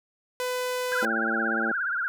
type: tone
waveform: sawtooth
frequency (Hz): 501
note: B4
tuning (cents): +25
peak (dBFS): -23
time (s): 0.4-1.05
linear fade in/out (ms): 0
type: tone with vibrato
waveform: sine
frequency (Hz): 1492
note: F#6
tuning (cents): +14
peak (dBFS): -25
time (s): 0.92-2.08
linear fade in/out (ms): 0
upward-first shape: triangle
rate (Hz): 17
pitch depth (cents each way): 180
type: harmonic tone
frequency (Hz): 112.5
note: A2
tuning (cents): +39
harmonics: 2 / 3 / 4 / 5 / 6 / 7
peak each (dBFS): -31 / -33 / -37 / -37 / -40 / -35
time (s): 1.02-1.72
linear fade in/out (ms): 5
effects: none